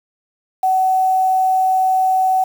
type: tone with quantisation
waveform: sine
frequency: 753 Hz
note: F#5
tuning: 30 cents sharp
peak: -12 dBFS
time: 0.63-2.44 s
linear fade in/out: 5 ms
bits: 6
effects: none